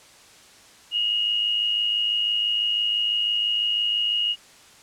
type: tone with amplitude modulation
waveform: sine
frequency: 2872 Hz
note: F7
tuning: 48 cents sharp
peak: -18 dBFS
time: 0.91-4.36 s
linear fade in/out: 50 ms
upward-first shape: sine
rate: 106 Hz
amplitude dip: 50%
effects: white hiss -50 dBFS RMS until 4.82 s + low-pass 8000 Hz 12 dB/octave